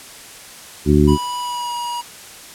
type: harmonic tone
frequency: 73.9 Hz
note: D2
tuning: 11 cents sharp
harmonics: 1 / 2 / 3 / 4 / 5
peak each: -16 / -16 / -16 / -16 / -16 dBFS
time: 0.85-1.18 s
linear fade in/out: 50 ms
type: tone with pitch glide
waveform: square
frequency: 981 to 958.6 Hz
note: B5 to A#5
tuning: -12 to +48 cents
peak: -23 dBFS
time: 1.07-2.02 s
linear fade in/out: 20 ms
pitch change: -40 cents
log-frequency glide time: 1.39-1.75 s
effects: white hiss -38 dBFS RMS until 2.54 s + low-pass 11000 Hz 12 dB/octave